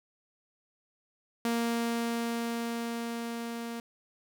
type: tone with level ramp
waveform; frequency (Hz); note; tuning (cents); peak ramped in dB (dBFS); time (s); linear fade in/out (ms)
sawtooth; 233.1; A#3; 0; -23 to -32; 1.45-3.8; 2
effects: none